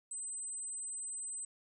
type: tone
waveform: sine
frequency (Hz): 8110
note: B8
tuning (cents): +45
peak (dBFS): -39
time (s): 0.11-1.45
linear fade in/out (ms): 5
effects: none